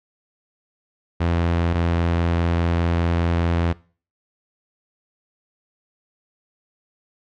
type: tone pair in turn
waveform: sawtooth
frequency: 84.9 / 84.9 Hz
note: F2 / F2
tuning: -48 / -48 cents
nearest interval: unison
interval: 0 cents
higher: neither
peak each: -14 / -14 dBFS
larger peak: neither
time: 1.2-1.74 / 1.74-3.73 s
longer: second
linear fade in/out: 10 ms
effects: noise-tail reverb RT60 0.4 s tail -21 dB re dry + low-pass 3000 Hz 12 dB/octave